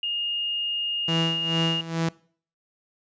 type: tone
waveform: sine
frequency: 2840 Hz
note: F7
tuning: 28 cents sharp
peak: -25 dBFS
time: 0.03-1.81 s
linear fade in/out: 2 ms
type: tone with tremolo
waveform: sawtooth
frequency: 164.7 Hz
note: E3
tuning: 1 cent flat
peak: -18 dBFS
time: 1.08-2.09 s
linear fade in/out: 5 ms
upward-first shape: sine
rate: 2.3 Hz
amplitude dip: 80%
effects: noise-tail reverb RT60 0.5 s tail -23 dB re dry + resampled to 16000 Hz